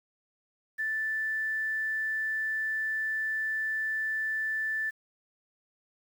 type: tone with quantisation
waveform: sine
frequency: 1760 Hz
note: A6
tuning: in tune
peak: -28 dBFS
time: 0.78-4.91 s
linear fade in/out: 20 ms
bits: 9
effects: none